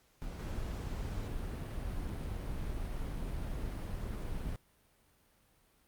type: noise with level steps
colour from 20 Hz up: brown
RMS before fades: -41 / -38 dBFS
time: 0.22-4.56 s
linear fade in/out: 0 ms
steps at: 0.39 s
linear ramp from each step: 5 ms
effects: pink hiss -69 dBFS RMS until 5.87 s + Opus 48 kbps